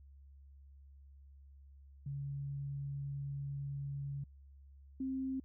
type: tone pair in turn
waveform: sine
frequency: 140 / 264.3 Hz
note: C#3 / C4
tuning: +18 / +18 cents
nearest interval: major seventh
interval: 1100 cents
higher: second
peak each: -38 / -35 dBFS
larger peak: second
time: 2.06-4.24 / 5-5.4 s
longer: first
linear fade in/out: 5 ms
effects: added 69 Hz sine -55 dBFS peak until 5.44 s